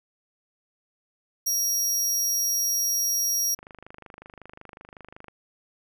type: tone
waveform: sawtooth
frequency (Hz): 5660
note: F8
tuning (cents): +22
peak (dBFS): -20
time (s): 1.46-3.55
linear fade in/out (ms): 10
type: click train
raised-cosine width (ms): 0.5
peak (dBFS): -28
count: 44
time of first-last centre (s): 3.59-5.283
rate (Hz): 25.4
effects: none